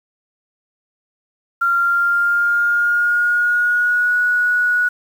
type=tone with pitch glide; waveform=sine; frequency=1384 to 1462.9 Hz; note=F6 to F#6; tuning=-16 to -20 cents; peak=-13 dBFS; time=1.61-4.89 s; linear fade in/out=10 ms; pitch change=+96 cents; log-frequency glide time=1.74-4.14 s; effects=7-bit